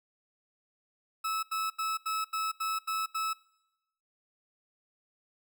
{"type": "tone bursts", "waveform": "40% pulse", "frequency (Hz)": 1300, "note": "E6", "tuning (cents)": -24, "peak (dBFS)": -29, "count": 8, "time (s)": [1.24, 3.334], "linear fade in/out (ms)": 10, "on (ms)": 190, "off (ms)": 82, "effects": ["noise-tail reverb RT60 0.9 s tail -23 dB re dry"]}